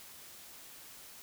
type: silence
effects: white hiss -52 dBFS RMS until 1.22 s